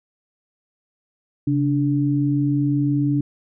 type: tone pair together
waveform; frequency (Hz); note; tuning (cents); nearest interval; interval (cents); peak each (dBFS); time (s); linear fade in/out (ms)
sine; 136.64 / 290.7; C#3 / D4; -25 / -18; octave + minor second; 1307; -20 / -19; 1.47-3.21; 5
effects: none